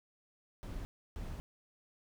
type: noise bursts at uneven times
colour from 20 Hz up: brown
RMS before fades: -42 dBFS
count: 2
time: 0.63-0.85 / 1.16-1.4 s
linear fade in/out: 0 ms
effects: none